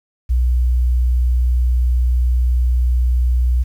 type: tone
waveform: sine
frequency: 61.5 Hz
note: B1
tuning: 7 cents flat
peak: -11 dBFS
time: 0.29-3.64 s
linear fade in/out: 20 ms
effects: tanh soft clip ceiling -8 dBFS + 8-bit